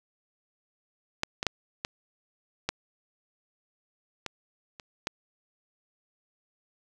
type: clicks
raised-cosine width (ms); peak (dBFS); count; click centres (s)
0.2; -9 / -13 / -7 / -13 / -10 / -16 / -25 / -12; 8; 1.234 / 1.429 / 1.467 / 1.849 / 2.69 / 4.263 / 4.798 / 5.071
effects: none